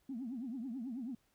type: tone with vibrato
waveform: sine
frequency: 246.9 Hz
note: B3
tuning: in tune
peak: -38 dBFS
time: 0.09-1.15 s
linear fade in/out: 5 ms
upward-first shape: triangle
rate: 9.2 Hz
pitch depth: 250 cents each way
effects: tanh soft clip ceiling -34 dBFS + pink hiss -75 dBFS RMS until 1.34 s